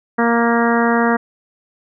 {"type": "harmonic tone with a mistuned harmonic", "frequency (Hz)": 233.6, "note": "A#3", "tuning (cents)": 4, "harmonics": [1, 2, 3, 4, 5, 6, 7, 8], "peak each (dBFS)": [-16, -19, -21, -22, -23, -24, -24, -25], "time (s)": [0.18, 1.17], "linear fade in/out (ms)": 10, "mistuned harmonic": 8, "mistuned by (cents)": 16, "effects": []}